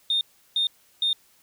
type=tone bursts; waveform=sine; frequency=3651 Hz; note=A#7; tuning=37 cents flat; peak=-19 dBFS; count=3; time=0.1-1.13 s; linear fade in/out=2 ms; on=110 ms; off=350 ms; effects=tanh soft clip ceiling -16 dBFS + white hiss -60 dBFS RMS until 1.42 s